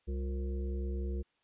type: harmonic tone with a mistuned harmonic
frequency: 66.5 Hz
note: C2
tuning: 29 cents sharp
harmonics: 1 / 3 / 5 / 7 / 8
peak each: -33 / -44 / -44 / -48 / -60 dBFS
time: 0.07-1.23 s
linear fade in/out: 20 ms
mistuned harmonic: 5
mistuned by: +120 cents
effects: white hiss -75 dBFS RMS until 1.43 s + resampled to 8000 Hz